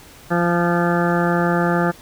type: harmonic tone with a mistuned harmonic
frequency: 173 Hz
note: F3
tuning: 16 cents flat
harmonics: 1 / 2 / 3 / 4 / 5 / 7 / 8 / 9 / 10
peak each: -19 / -22 / -24 / -25 / -26 / -27 / -28 / -29 / -29 dBFS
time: 0.3-1.92 s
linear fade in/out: 20 ms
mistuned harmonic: 9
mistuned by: -20 cents
effects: pink hiss -44 dBFS RMS until 2.01 s